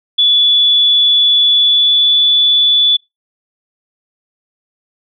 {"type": "tone with pitch glide", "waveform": "sine", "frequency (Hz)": [3437, 3459], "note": ["A7", "A7"], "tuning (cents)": [-41, -30], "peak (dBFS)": -7, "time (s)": [0.18, 2.97], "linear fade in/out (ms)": 10, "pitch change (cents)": 11, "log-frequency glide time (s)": [1.53, 2.17], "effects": ["noise-tail reverb RT60 0.2 s tail -25 dB re dry"]}